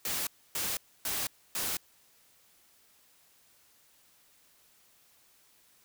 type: noise bursts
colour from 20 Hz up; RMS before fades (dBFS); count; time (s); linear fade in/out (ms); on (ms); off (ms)
white; -33; 4; 0.05-1.77; 2; 220; 280
effects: white hiss -64 dBFS RMS until 5.84 s